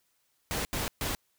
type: noise bursts at uneven times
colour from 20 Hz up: pink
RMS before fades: -32 dBFS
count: 3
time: 0.51-0.65 / 0.73-0.88 / 1.01-1.15 s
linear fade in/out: 0 ms
effects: white hiss -73 dBFS RMS until 1.38 s

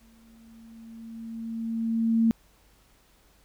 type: tone with exponential growth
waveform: sine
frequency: 227 Hz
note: A#3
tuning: 46 cents flat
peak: -17 dBFS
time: 0.01-2.31 s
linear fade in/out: 0 ms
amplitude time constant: 500 ms
effects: added 49 Hz sine -62 dBFS peak until 3.44 s + pink hiss -62 dBFS RMS until 3.44 s

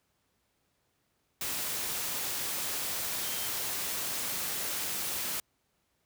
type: tone in noise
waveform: sine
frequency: 3136 Hz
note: G7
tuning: in tune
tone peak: -44 dBFS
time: 3.24-3.47 s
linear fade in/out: 2 ms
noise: white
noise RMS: -34 dBFS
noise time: 1.41-5.4 s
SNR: -13 dB
effects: pink hiss -75 dBFS RMS until 6.05 s + high-pass 60 Hz 12 dB/octave

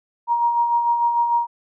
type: tone with tremolo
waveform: sine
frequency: 944 Hz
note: A#5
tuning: 22 cents sharp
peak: -14 dBFS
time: 0.27-1.47 s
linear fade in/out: 50 ms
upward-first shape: sine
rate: 6.7 Hz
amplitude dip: 45%
effects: none

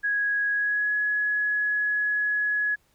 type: tone with pitch glide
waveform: sine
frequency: 1660 to 1686.1 Hz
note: G#6 to G#6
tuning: -1 to +26 cents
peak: -22 dBFS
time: 0.03-2.76 s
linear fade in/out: 20 ms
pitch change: +27 cents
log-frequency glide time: 0.52-0.93 s
effects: pink hiss -66 dBFS RMS until 2.94 s

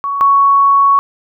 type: tone pair in turn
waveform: sine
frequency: 1119 / 1113.6 Hz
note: C#6 / C#6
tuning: +16 / +8 cents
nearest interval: unison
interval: 8 cents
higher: first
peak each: -15 / -6 dBFS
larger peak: second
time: 0.04-0.21 / 0.21-0.99 s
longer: second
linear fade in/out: 0 ms
effects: none

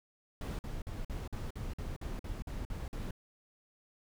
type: noise bursts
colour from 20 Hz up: brown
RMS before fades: -39 dBFS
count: 12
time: 0.41-3.109 s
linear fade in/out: 2 ms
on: 180 ms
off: 49 ms
effects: none

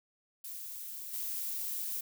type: noise with level steps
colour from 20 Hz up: violet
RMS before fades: -43 / -37 dBFS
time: 0.44-2.01 s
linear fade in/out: 5 ms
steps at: 1.13 s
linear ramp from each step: 10 ms
effects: none

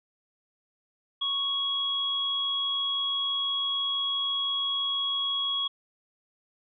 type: tone pair together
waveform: sine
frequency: 1108.7 / 3322 Hz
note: C#6 / G#7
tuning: 0 / 0 cents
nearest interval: octave + perfect fifth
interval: 1900 cents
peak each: -36 / -26 dBFS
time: 1.21-5.68 s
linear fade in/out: 10 ms
effects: none

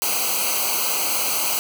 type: noise with comb filter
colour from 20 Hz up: white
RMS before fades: -22 dBFS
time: 0.02-1.59 s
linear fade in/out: 0 ms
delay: 0.56 ms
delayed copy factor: -1
effects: none

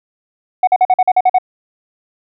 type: tone bursts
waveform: sine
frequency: 740 Hz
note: F#5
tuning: in tune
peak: -4 dBFS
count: 9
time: 0.63-1.385 s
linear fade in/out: 5 ms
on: 43 ms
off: 46 ms
effects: tanh soft clip ceiling -6 dBFS

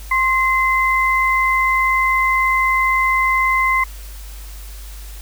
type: tone pair together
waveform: sine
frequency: 1057.8 / 2059 Hz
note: C6 / C7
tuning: +19 / -28 cents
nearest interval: octave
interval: 1153 cents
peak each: -16 dBFS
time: 0.11-3.84 s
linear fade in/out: 5 ms
effects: added 50 Hz sine -31 dBFS peak until 5.21 s + white hiss -41 dBFS RMS until 5.21 s

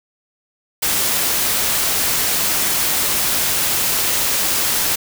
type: noise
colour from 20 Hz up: white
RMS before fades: -18 dBFS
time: 0.82-4.96 s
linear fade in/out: 10 ms
effects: none

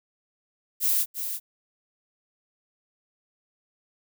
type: noise with echo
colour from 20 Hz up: violet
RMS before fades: -23 dBFS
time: 0.8-1.06 s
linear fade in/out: 50 ms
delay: 340 ms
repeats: 1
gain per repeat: -8 dB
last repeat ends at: 1.4 s
effects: none

